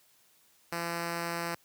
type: tone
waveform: 5% pulse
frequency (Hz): 169.9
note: F3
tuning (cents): -47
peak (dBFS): -21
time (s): 0.72-1.55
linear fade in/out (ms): 5
effects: white hiss -65 dBFS RMS until 1.64 s + high-pass 60 Hz 12 dB/octave